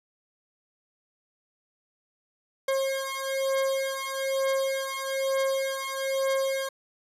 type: beating tone pair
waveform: 40% pulse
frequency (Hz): 537 / 538.1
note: C5 / C5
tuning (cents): +45 / +48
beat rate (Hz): 1.1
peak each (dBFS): -28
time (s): 2.68-6.69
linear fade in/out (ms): 5
effects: resampled to 32000 Hz